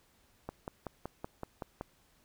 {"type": "click train", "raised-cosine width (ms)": 1, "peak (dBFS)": -24, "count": 8, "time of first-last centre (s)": [0.49, 1.811], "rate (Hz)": 5.3, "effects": ["pink hiss -68 dBFS RMS until 2.24 s"]}